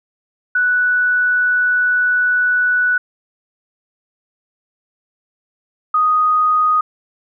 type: tone pair in turn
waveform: sine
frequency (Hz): 1480 / 1244.5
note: F#6 / D#6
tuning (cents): 0 / 0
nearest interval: minor third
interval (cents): 300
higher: first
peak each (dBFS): -12 / -11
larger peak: second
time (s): 0.55-2.98 / 5.94-6.81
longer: first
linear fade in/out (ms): 5
effects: none